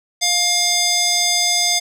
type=tone with band-pass filter; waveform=square; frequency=707 Hz; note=F5; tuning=21 cents sharp; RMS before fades=-17 dBFS; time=0.21-1.8 s; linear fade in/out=20 ms; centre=5700 Hz; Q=1.9; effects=none